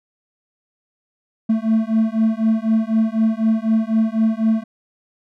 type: beating tone pair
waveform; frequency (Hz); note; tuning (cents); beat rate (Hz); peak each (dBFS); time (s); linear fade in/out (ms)
triangle; 220 / 224; A3 / A3; 0 / +31; 4; -16; 1.49-4.64; 10
effects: none